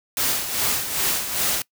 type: noise with tremolo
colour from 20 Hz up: white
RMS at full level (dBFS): -21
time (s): 0.17-1.62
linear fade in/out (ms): 2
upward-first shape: sine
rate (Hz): 2.5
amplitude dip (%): 60
effects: noise-tail reverb RT60 0.1 s tail -22 dB re dry